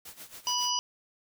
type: noise with tremolo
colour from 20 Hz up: white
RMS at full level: -44 dBFS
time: 0.05-0.71 s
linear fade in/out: 5 ms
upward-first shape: sine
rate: 7.3 Hz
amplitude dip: 80%
type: harmonic tone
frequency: 983 Hz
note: B5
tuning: 8 cents flat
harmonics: 1 / 3 / 5 / 6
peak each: -32 / -32 / -32 / -32 dBFS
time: 0.47-0.79 s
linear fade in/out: 0 ms
effects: none